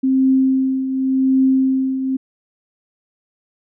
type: tone with tremolo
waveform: sine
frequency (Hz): 263.9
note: C4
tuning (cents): +15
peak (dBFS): -10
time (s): 0.03-2.17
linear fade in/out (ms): 10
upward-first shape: triangle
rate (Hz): 0.89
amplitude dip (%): 65
effects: none